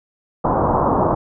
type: low-pass noise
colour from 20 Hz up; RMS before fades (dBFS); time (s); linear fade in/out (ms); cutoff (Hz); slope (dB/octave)
white; -17; 0.44-1.15; 10; 1100; 48
effects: none